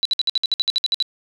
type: tone bursts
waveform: sine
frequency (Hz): 3951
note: B7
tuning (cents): 0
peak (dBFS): -15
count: 13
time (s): 0.03-1.025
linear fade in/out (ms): 0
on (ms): 23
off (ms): 58
effects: none